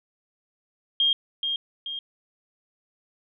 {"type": "tone with echo", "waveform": "sine", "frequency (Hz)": 3223, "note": "G7", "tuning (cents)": 47, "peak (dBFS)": -18, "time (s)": [1, 1.13], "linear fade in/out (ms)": 2, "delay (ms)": 430, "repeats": 2, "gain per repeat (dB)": -6, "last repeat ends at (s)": 1.99, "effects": []}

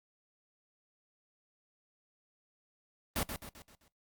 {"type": "noise with echo", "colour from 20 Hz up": "pink", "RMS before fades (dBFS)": -32, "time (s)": [3.16, 3.23], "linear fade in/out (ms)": 0, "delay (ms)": 130, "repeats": 5, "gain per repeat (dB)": -7, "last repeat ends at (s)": 3.88, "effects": ["noise-tail reverb RT60 0.2 s tail -22 dB re dry", "Opus 32 kbps"]}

